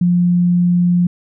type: tone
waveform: sine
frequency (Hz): 176.2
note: F3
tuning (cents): +16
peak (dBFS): -10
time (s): 0.01-1.07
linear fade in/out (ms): 5
effects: none